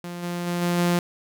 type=tone with level steps; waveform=sawtooth; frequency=174.61 Hz; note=F3; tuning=in tune; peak=-28 / -23 / -20 / -17 / -15 dBFS; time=0.04-0.99 s; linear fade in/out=2 ms; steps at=0.22 / 0.46 / 0.61 / 0.77 s; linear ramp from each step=20 ms; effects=none